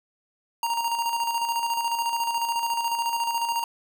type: tone with tremolo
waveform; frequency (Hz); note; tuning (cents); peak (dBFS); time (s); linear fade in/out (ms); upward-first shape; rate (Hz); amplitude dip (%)
square; 932.3; A#5; 0; -23; 0.63-3.64; 2; square; 14; 45
effects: none